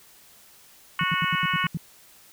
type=harmonic tone; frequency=367.8 Hz; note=F#4; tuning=10 cents flat; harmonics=3 / 4 / 5 / 6 / 7 / 8; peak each=-27 / -29 / -31 / -30 / -34 / -31 dBFS; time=0.99-1.67 s; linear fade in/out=2 ms
type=tone bursts; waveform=sine; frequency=164.81 Hz; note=E3; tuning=in tune; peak=-24 dBFS; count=8; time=1.01-1.772 s; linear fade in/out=2 ms; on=27 ms; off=78 ms
effects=white hiss -53 dBFS RMS until 2.32 s